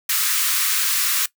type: high-pass noise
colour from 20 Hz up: white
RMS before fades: -20 dBFS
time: 0.09-1.26 s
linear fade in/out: 5 ms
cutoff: 1100 Hz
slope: 48 dB/octave
effects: noise-tail reverb RT60 0.1 s tail -19 dB re dry